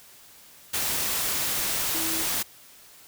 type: tone in noise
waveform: sine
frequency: 323.8 Hz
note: E4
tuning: 31 cents flat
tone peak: -34 dBFS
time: 1.94-2.23 s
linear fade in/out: 10 ms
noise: white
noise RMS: -27 dBFS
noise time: 0.73-2.43 s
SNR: -10 dB
effects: white hiss -51 dBFS RMS until 3.07 s